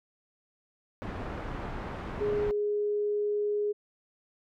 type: low-pass noise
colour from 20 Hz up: pink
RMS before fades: -37 dBFS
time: 1.02-2.51 s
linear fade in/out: 0 ms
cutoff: 1500 Hz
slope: 12 dB/octave
type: tone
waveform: sine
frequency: 415.3 Hz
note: G#4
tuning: in tune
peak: -26 dBFS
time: 2.2-3.73 s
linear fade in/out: 20 ms
effects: none